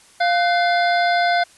harmonic tone with a mistuned harmonic, 698.5 Hz, F5, in tune, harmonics 1 / 2 / 3 / 5 / 6 / 7, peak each -16 / -22 / -26 / -30 / -32 / -33 dBFS, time 0.2-1.44 s, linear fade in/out 10 ms, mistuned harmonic 2, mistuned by +130 cents, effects white hiss -50 dBFS RMS until 1.57 s + resampled to 24000 Hz

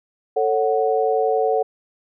sine chord, F# minor, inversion first, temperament just, 444 / 555 / 740 Hz, A4 / C#5 / F#5, +16 / +2 / 0 cents, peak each -19 / -23 / -21 dBFS, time 0.36-1.63 s, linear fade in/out 10 ms, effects none

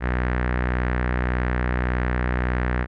sawtooth tone with low-pass filter, 61.74 Hz, B1, in tune, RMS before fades -23 dBFS, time 0-2.87 s, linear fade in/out 50 ms, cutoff 1800 Hz, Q 3.3, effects none

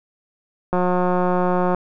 click train, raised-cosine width 1 ms, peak -7 dBFS, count 184, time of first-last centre 0.73-1.747 s, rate 180 Hz, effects none

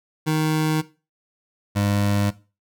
25% pulse tone pair in turn, 156 / 101.76 Hz, D#3 / G#2, +5 / -35 cents, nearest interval perfect fifth, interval 740 cents, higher first, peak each -15 dBFS, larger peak neither, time 0.26-0.82 / 1.75-2.31 s, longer neither, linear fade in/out 20 ms, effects noise-tail reverb RT60 0.3 s tail -17 dB re dry

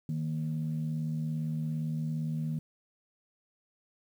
sine tone pair together, 155.5 / 233 Hz, D#3 / A#3, -1 / -1 cents, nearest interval perfect fifth, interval 700 cents, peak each -30 / -36 dBFS, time 0.09-2.59 s, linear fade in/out 2 ms, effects tanh soft clip ceiling -24 dBFS + 10-bit

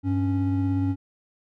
triangle tone pair together, 98 / 277.2 Hz, G2 / C#4, 0 / 0 cents, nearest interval octave + tritone, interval 1800 cents, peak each -22 dBFS, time 0.03-0.96 s, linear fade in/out 50 ms, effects none

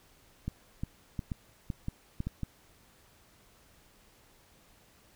clicks, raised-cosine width 5 ms, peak -21 dBFS, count 9, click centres 0.48 / 0.835 / 1.192 / 1.318 / 1.702 / 1.884 / 2.204 / 2.27 / 2.433 s, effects pink hiss -62 dBFS RMS until 5.15 s

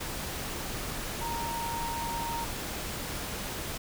sine tone in noise, 929 Hz, A#5, 6 cents flat, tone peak -33 dBFS, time 1.21-2.45 s, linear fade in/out 10 ms, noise pink, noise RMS -36 dBFS, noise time 0-3.78 s, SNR 0 dB, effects none

